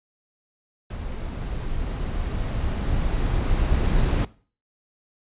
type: noise with level ramp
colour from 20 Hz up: brown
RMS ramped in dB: -31 to -19 dBFS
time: 0.9-4.25 s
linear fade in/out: 5 ms
effects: noise-tail reverb RT60 0.4 s tail -19 dB re dry + resampled to 8000 Hz